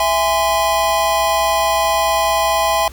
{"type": "chord", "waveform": "square", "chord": "E augmented", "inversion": "none", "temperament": "just", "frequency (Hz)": [659.3, 824.1, 1030.1], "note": ["E5", "G#5", "B#5"], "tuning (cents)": [0, -14, -27], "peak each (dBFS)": -19, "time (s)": [0, 2.88], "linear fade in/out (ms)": 2, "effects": ["added 60 Hz sine -34 dBFS peak until 2.92 s", "pink hiss -42 dBFS RMS until 2.92 s"]}